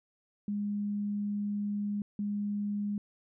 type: tone pair in turn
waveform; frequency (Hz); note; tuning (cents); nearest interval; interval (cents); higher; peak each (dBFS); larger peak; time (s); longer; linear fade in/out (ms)
sine; 205.3 / 205.3; G#3 / G#3; -20 / -20; unison; 0; neither; -30 / -30; neither; 0.48-2.02 / 2.19-2.98; first; 2
effects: none